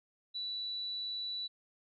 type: tone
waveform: sine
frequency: 3951 Hz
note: B7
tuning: in tune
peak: -36 dBFS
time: 0.34-1.48 s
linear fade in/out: 20 ms
effects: none